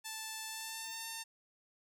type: tone with pitch glide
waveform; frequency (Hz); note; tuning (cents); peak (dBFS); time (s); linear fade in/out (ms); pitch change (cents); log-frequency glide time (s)
5% pulse; 880 to 902.7; A5 to A5; 0 to +44; -29; 0.04-1.24; 20; +44; 0.48-0.95
effects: none